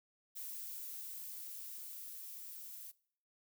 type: noise with level ramp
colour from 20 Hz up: violet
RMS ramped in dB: -45 to -50 dBFS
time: 0.35-2.92 s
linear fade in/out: 20 ms
effects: noise-tail reverb RT60 0.6 s tail -22 dB re dry